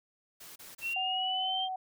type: noise bursts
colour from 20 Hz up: white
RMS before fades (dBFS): -49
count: 3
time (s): 0.4-0.94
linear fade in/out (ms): 10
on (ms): 160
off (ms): 30
type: linear sweep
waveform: sine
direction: up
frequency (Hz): 2695 to 3183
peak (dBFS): -31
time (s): 0.81-1.69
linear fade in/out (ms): 50
type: tone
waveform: sine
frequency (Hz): 750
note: F#5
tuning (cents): +23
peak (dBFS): -33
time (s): 0.96-1.76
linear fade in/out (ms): 5
effects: none

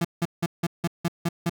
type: tone bursts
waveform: 35% pulse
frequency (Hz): 170.1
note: F3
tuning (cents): -45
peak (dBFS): -20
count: 8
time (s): 0.01-1.496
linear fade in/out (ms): 5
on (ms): 37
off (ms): 170
effects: none

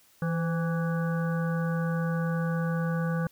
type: harmonic tone with a mistuned harmonic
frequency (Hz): 164.81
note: E3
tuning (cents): 0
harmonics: 1 / 3 / 5 / 7 / 9 / 10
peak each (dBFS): -26 / -35 / -43 / -40 / -39 / -46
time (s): 0.22-3.27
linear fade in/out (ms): 2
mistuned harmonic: 3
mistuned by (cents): +51
effects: white hiss -61 dBFS RMS until 3.31 s

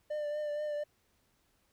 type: tone with vibrato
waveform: triangle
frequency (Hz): 596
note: D5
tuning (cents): +25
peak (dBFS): -31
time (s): 0.1-0.84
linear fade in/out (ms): 10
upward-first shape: triangle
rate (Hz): 4.2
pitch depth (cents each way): 31
effects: pink hiss -73 dBFS RMS until 1.72 s

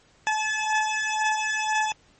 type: beating tone pair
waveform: 20% pulse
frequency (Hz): 861 / 863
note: A5 / A5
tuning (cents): -38 / -34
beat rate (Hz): 2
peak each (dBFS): -21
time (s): 0.27-1.92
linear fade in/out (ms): 0
effects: pink hiss -59 dBFS RMS until 2.19 s + MP3 32 kbps

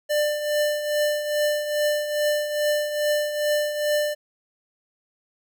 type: tone with tremolo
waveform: square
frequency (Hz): 595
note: D5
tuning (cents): +22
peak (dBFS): -19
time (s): 0.09-4.15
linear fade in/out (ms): 20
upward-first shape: triangle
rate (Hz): 2.4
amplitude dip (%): 65
effects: none

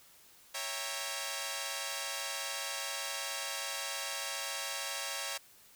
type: chord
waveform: 5% pulse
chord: C# diminished seventh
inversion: none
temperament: equal with one note detuned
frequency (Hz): 554.4 / 659.3 / 794.9 / 932.3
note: C#5 / E5 / G5 / Bb5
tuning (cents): 0 / 0 / +24 / 0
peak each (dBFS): -29 / -31 / -31 / -30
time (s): 0.54-5.38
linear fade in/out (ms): 10
effects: white hiss -60 dBFS RMS until 5.75 s

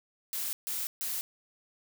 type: noise bursts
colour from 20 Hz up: blue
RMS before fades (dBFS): -34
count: 3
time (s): 0.33-1.21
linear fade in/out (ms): 0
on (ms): 200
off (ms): 140
effects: none

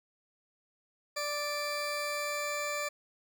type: tone pair together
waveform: 20% pulse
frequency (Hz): 587.3 / 2349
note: D5 / D7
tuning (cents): 0 / 0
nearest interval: 2 octaves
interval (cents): 2400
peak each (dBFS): -29 / -33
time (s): 1.16-2.89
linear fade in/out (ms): 10
effects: none

